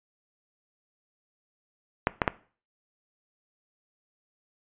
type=clicks; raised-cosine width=0.5 ms; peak=-6 dBFS; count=3; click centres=2.071 / 2.218 / 2.278 s; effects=noise-tail reverb RT60 0.4 s tail -18 dB re dry + resampled to 8000 Hz